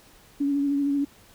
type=tone with vibrato; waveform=sine; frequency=282.4 Hz; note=C#4; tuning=32 cents sharp; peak=-21 dBFS; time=0.4-1.05 s; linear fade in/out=10 ms; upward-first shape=sine; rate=13 Hz; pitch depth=26 cents each way; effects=pink hiss -54 dBFS RMS until 1.34 s